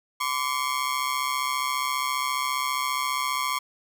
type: ring-modulated tone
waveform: sawtooth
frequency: 1088 Hz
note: C#6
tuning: 33 cents flat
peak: -18 dBFS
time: 0.2-3.59 s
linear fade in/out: 10 ms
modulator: 67.4 Hz
effects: none